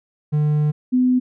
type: tone pair in turn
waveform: triangle / sine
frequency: 150 / 252.3 Hz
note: D3 / B3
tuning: +37 / +37 cents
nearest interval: major sixth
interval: 900 cents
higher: second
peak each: -13 dBFS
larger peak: neither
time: 0.32-0.72 / 0.92-1.2 s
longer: first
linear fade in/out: 20 ms
effects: none